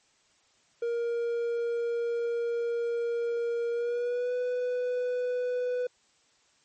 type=tone with pitch glide; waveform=triangle; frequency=470 to 495.9 Hz; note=A#4 to B4; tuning=+14 to +7 cents; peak=-25 dBFS; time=0.82-5.87 s; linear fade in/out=5 ms; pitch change=+93 cents; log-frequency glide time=3.71-4.33 s; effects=white hiss -66 dBFS RMS until 6.64 s + MP3 32 kbps

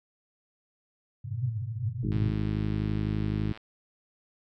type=band-pass noise; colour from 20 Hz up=pink; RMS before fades=-32 dBFS; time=1.24-2.33 s; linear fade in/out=5 ms; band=100 to 130 Hz; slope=96 dB/octave
type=harmonic tone; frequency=51.9 Hz; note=G#1; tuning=in tune; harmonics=1 / 2 / 3 / 4 / 5 / 6 / 7 / 8; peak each=-35 / -30 / -33 / -33 / -44 / -36 / -44 / -46 dBFS; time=2.03-3.53 s; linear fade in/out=5 ms
type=click train; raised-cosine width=0.3 ms; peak=-30 dBFS; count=161; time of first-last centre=2.12-3.575 s; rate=110 Hz
effects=none

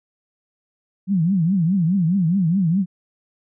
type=tone with vibrato; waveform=sine; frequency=178.4 Hz; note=F3; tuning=37 cents sharp; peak=-15 dBFS; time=1.07-2.86 s; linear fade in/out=50 ms; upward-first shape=triangle; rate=4.8 Hz; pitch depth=250 cents each way; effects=none

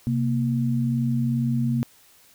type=tone pair together; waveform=sine; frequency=130.82 / 233.1 Hz; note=C3 / A#3; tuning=0 / 0 cents; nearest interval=minor seventh; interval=1000 cents; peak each=-23 dBFS; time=0.07-1.83 s; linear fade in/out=0 ms; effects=white hiss -55 dBFS RMS until 2.34 s

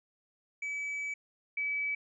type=tone pair in turn; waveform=triangle / sine; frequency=2291 / 2291 Hz; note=D7 / D7; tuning=-44 / -44 cents; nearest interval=unison; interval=0 cents; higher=neither; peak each=-32 / -30 dBFS; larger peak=second; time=0.62-1.14 / 1.57-1.95 s; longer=first; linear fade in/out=5 ms; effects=resampled to 22050 Hz

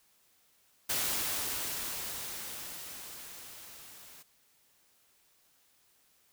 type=noise with level ramp; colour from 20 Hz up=white; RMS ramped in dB=-31 to -53 dBFS; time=0.89-4.23 s; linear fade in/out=10 ms; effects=white hiss -68 dBFS RMS until 6.32 s

